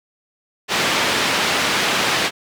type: band-pass noise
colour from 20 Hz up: white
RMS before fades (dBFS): -19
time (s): 0.68-2.31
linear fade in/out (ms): 50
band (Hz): 130 to 3400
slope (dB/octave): 12
effects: none